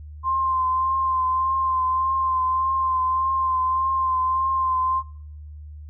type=tone with vibrato; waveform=sine; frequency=1046.5 Hz; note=C6; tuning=in tune; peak=-19 dBFS; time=0.23-5.03 s; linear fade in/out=50 ms; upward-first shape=triangle; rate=1.7 Hz; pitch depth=31 cents each way; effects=noise-tail reverb RT60 0.7 s tail -26 dB re dry + added 75 Hz sine -36 dBFS peak until 5.89 s